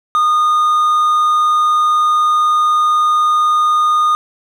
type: tone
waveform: triangle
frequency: 1226 Hz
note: D#6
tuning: 26 cents flat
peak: -8 dBFS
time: 0.15-4.15 s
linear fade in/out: 0 ms
effects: none